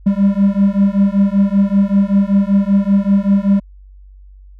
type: beating tone pair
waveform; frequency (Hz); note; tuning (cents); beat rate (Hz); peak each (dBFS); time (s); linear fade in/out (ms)
triangle; 196 / 201.2; G3 / G3; 0 / +45; 5.2; -11; 0.06-3.6; 10
effects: added 48 Hz sine -37 dBFS peak until 4.59 s